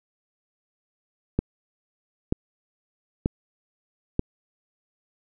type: click train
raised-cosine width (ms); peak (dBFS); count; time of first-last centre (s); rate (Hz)
3; -8; 4; 1.39-4.194; 1.07
effects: none